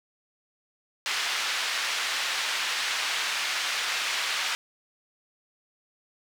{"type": "band-pass noise", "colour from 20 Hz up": "pink", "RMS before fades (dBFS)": -29, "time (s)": [1.06, 4.55], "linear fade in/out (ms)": 0, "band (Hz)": [1600, 4900], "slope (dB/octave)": 12, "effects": []}